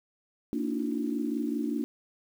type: tone cluster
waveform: sine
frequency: 231.2 / 289.6 / 314.7 / 355.2 Hz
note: A#3 / D4 / D#4 / F4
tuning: -14 / -24 / +20 / +29 cents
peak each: -32 / -31 / -36 / -38 dBFS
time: 0.53-1.84 s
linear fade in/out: 0 ms
effects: 9-bit